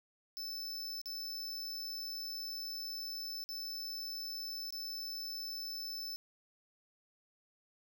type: tone with dropouts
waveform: square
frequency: 5274 Hz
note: E8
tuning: in tune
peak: -40 dBFS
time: 0.37-6.16 s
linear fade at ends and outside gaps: 0 ms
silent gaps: 1.015-1.058 / 3.44-3.49 / 4.705-4.725 s
effects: none